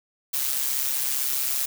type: noise with amplitude modulation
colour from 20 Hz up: blue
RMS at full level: -23 dBFS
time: 0.33-1.66 s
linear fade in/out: 10 ms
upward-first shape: sine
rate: 135 Hz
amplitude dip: 60%
effects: none